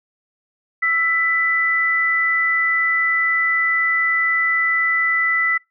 sine tone pair together, 1329 / 1989 Hz, E6 / B6, +14 / +12 cents, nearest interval perfect fifth, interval 698 cents, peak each -23 / -16 dBFS, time 0.82-5.58 s, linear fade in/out 10 ms, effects noise-tail reverb RT60 0.2 s tail -26 dB re dry

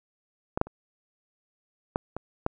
clicks, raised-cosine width 1 ms, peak -13 / -7 / -29 / -11 / -19 / -11 dBFS, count 6, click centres 0.575 / 0.614 / 0.67 / 1.959 / 2.166 / 2.464 s, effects none

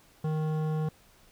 triangle tone with hard clipping, 155.56 Hz, D#3, in tune, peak -29 dBFS, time 0.24-0.89 s, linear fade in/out 5 ms, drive 17 dB, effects pink hiss -60 dBFS RMS until 1.31 s

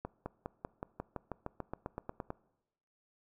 accelerating click train, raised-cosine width 1 ms, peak -24 dBFS, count 16, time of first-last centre 0.05-2.304 s, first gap 210 ms, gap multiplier 0.95, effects noise-tail reverb RT60 0.9 s tail -21 dB re dry

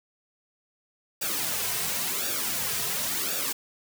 white noise with flanger, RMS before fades -29 dBFS, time 1.21-3.53 s, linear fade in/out 10 ms, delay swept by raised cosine 0.96 to 3.56 ms, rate 0.94 Hz, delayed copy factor -0.7, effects none

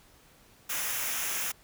white noise with comb filter, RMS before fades -32 dBFS, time 0.69-1.52 s, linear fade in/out 10 ms, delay 0.23 ms, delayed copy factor -0.6, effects pink hiss -59 dBFS RMS until 1.63 s

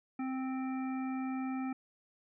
harmonic tone, 261.6 Hz, C4, in tune, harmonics 1 / 3 / 5 / 7 / 9, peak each -34 / -44 / -48 / -55 / -51 dBFS, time 0.19-1.73 s, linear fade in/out 5 ms, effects none

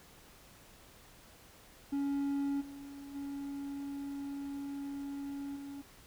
triangle tone with level steps, 280.3 Hz, C#4, 19 cents sharp, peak -29 / -43 / -36 / -40 dBFS, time 1.92-5.82 s, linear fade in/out 10 ms, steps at 2.6 / 3.14 / 5.55 s, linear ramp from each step 20 ms, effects pink hiss -58 dBFS RMS until 6.06 s

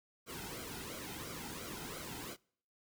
pink noise with flanger, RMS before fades -45 dBFS, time 0.26-2.37 s, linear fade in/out 50 ms, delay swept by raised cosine 1.1 to 1.79 ms, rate 2.9 Hz, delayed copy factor -0.7, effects noise-tail reverb RT60 0.6 s tail -26 dB re dry

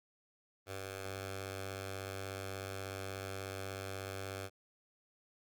10% pulse tone with notch filter, 96.5 Hz, G2, 27 cents flat, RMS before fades -43 dBFS, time 0.66-4.5 s, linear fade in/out 50 ms, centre 220 Hz, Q 0.6, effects Opus 24 kbps

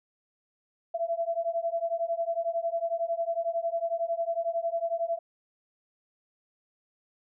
sine beating tone pair, 666 / 677 Hz, E5 / E5, +18 / +46 cents, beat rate 11 Hz, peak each -30 dBFS, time 0.94-5.19 s, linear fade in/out 10 ms, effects none

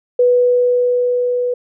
sine tone with level ramp, 492.2 Hz, B4, 6 cents flat, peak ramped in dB -8 to -15 dBFS, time 0.19-1.54 s, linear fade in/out 5 ms, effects none

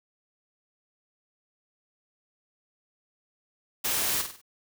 white noise with echo, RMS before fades -28 dBFS, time 3.84-4.22 s, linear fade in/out 10 ms, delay 49 ms, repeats 4, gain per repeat -7 dB, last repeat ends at 4.416 s, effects none

